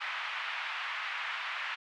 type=band-pass noise; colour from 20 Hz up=white; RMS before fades=-37 dBFS; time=0-1.76 s; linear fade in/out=20 ms; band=950 to 2700 Hz; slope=24 dB/octave; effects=none